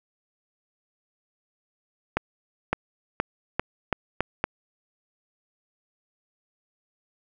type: accelerating click train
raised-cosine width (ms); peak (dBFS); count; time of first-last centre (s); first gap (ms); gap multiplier
0.5; -7; 7; 2.17-4.44; 560; 0.84
effects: none